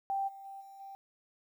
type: tone with level steps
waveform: sine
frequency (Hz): 784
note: G5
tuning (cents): 0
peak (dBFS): -30 / -46 / -43 / -49 / -44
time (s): 0.1-0.95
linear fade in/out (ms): 0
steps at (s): 0.27 / 0.44 / 0.6 / 0.79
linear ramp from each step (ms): 20
effects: 11-bit